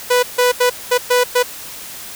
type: tone bursts at uneven times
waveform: sawtooth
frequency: 493.9 Hz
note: B4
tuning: in tune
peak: -7 dBFS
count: 6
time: 0.1-0.23 / 0.38-0.52 / 0.6-0.7 / 0.91-0.98 / 1.1-1.24 / 1.35-1.43 s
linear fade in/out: 10 ms
effects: white hiss -32 dBFS RMS until 2.15 s